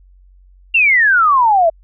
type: exponential sweep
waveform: sine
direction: down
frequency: 2796 to 634 Hz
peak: -8 dBFS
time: 0.74-1.7 s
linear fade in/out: 10 ms
effects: added 46 Hz sine -43 dBFS peak until 1.83 s